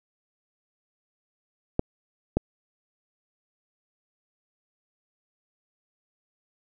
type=clicks; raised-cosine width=2 ms; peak=-8 dBFS; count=2; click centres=1.794 / 2.37 s; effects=none